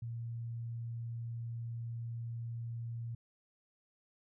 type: tone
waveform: sine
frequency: 116.54 Hz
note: A#2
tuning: in tune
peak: -38 dBFS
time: 0.02-3.15 s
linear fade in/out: 5 ms
effects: none